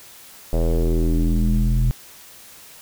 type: tone with low-pass filter sweep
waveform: square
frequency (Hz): 41.31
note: E1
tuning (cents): +4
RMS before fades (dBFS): -18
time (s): 0.53-1.91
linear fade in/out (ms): 0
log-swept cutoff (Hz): 580 to 140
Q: 3.4
effects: white hiss -44 dBFS RMS until 2.81 s